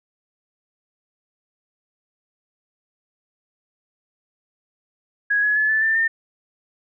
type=tone with pitch steps; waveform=sine; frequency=1661.2 / 1690.2 / 1719.8 / 1749.8 / 1780.4 / 1811.6 Hz; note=G#6 / G#6 / A6 / A6 / A6 / A#6; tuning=0 / +30 / -40 / -10 / +20 / -50 cents; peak=-16 dBFS; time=5.3-6.08 s; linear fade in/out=10 ms; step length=130 ms; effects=none